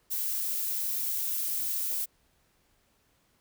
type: noise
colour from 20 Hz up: violet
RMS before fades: -31 dBFS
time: 0.1-2.06 s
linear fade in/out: 20 ms
effects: pink hiss -69 dBFS RMS until 3.4 s